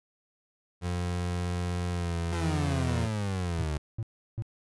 30% pulse tone with pitch glide, 88.4 to 84.51 Hz, F2 to E2, +22 to +44 cents, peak -26 dBFS, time 0.81-3.09 s, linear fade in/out 50 ms, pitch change -78 cents, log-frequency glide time 1.91-2.17 s
30% pulse exponential sweep, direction down, 174.61 to 73 Hz, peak -26 dBFS, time 2.32-3.78 s, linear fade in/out 10 ms
triangle tone bursts, 112 Hz, A2, 31 cents sharp, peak -27 dBFS, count 3, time 3.59-4.422 s, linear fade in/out 0 ms, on 44 ms, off 350 ms
effects resampled to 24000 Hz

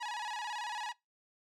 sawtooth tone with vibrato, 902 Hz, A5, 43 cents sharp, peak -33 dBFS, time 0-0.93 s, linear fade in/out 20 ms, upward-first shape square, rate 18 Hz, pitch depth 110 cents each way, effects noise-tail reverb RT60 0.2 s tail -22 dB re dry + low-pass 6000 Hz 12 dB/octave

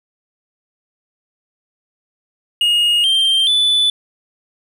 triangle tone with pitch steps, 2863 / 3158 / 3484 Hz, F7 / G7 / A7, +42 / +12 / -18 cents, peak -10 dBFS, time 2.61-3.9 s, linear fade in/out 2 ms, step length 430 ms, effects none

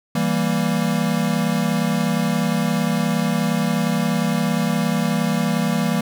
square chord, E diminished, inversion none, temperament equal, 164.81 / 196 / 233.1 Hz, E3 / G3 / Bb3, 0 / 0 / 0 cents, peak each -23 dBFS, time 0.15-6.01 s, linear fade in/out 5 ms, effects none

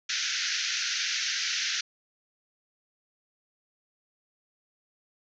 white band-pass noise, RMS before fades -30 dBFS, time 0.09-1.81 s, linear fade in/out 5 ms, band 1400 to 6400 Hz, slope 96 dB/octave, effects none

